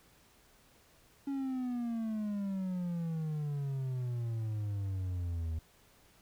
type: exponential sweep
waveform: triangle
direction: down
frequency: 280.2 to 79 Hz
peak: -31 dBFS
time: 1.27-5.59 s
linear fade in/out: 5 ms
effects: pink hiss -64 dBFS RMS until 6.21 s